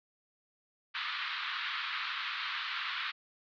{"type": "band-pass noise", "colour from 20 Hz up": "pink", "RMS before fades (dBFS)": -37, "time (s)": [0.94, 3.12], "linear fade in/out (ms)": 20, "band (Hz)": [1100, 4100], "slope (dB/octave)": 48, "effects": []}